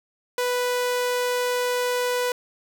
sawtooth tone, 493.9 Hz, B4, in tune, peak -18 dBFS, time 0.38-2.32 s, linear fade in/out 2 ms, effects none

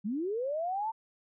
sine linear sweep, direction up, 187.2 to 914 Hz, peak -30 dBFS, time 0.04-0.92 s, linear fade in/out 20 ms, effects none

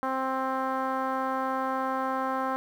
10% pulse tone with low-pass filter, 263.3 Hz, C4, 11 cents sharp, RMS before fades -29 dBFS, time 0.03-2.56 s, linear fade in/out 0 ms, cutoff 1200 Hz, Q 1.7, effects 9-bit

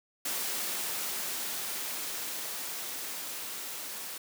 white noise with level ramp, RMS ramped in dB -33 to -40 dBFS, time 0.25-4.18 s, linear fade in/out 5 ms, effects high-pass 200 Hz 12 dB/octave

